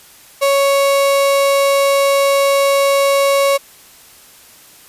35% pulse tone, 555 Hz, C#5, 2 cents sharp, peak -9 dBFS, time 0.41-3.58 s, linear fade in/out 20 ms, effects white hiss -43 dBFS RMS until 4.88 s + resampled to 32000 Hz

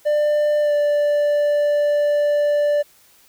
triangle tone with pitch glide, 595 to 586.5 Hz, D5 to D5, +22 to -2 cents, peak -13 dBFS, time 0.05-2.83 s, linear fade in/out 20 ms, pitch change -24 cents, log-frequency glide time 0.61-0.73 s, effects white hiss -53 dBFS RMS until 3.28 s

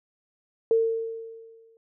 sine tone with exponential decay, 452.9 Hz, A#4, 50 cents flat, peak -16 dBFS, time 0.71-1.77 s, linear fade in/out 1 ms, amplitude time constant 230 ms, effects none

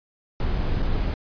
brown noise with dropouts, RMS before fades -23 dBFS, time 0.4-1.14 s, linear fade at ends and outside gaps 1 ms, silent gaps 0.821-0.826 s, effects resampled to 11025 Hz

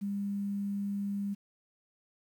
sine tone with quantisation, 200.8 Hz, G3, 42 cents sharp, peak -31 dBFS, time 0.01-1.35 s, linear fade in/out 20 ms, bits 10, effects none

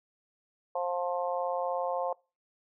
harmonic tone, 176.8 Hz, F3, 22 cents sharp, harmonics 3 / 4 / 5 / 6, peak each -32 / -34 / -36 / -38 dBFS, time 0.75-2.13 s, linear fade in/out 5 ms, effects noise-tail reverb RT60 0.3 s tail -24 dB re dry

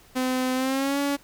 sawtooth tone with pitch glide, 256.3 to 282.7 Hz, C4 to C#4, -36 to +34 cents, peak -19 dBFS, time 0.15-1.17 s, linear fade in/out 20 ms, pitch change +170 cents, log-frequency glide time 0.54-0.99 s, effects pink hiss -54 dBFS RMS until 1.23 s

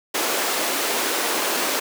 pink high-pass noise, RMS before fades -23 dBFS, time 0.14-1.8 s, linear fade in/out 10 ms, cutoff 310 Hz, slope 24 dB/octave, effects none

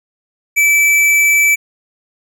square tone, 2313 Hz, D7, 27 cents flat, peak -9 dBFS, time 0.56-1.56 s, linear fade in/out 20 ms, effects none

